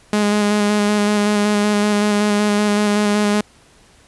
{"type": "tone with vibrato", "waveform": "sawtooth", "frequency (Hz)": 207.7, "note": "G#3", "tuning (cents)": 0, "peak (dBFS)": -10, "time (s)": [0.13, 3.41], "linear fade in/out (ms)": 2, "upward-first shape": "square", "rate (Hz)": 5.3, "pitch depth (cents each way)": 15, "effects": ["pink hiss -50 dBFS RMS until 4.07 s", "resampled to 24000 Hz"]}